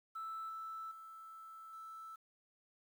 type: tone with level steps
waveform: sine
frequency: 1318.5 Hz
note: E6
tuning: in tune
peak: -40 / -42 / -50 / -47 dBFS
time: 0.15-2.16 s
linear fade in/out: 10 ms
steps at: 0.49 / 0.91 / 1.73 s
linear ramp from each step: 5 ms
effects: tanh soft clip ceiling -38 dBFS + 11-bit